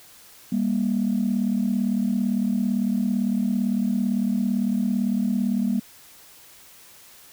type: tone pair together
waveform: sine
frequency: 199.9 / 237.7 Hz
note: G3 / A#3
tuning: +34 / +34 cents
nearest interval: minor third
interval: 300 cents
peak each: -22 / -22 dBFS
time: 0.52-5.8 s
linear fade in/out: 5 ms
effects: tanh soft clip ceiling -14 dBFS + white hiss -49 dBFS RMS until 7.32 s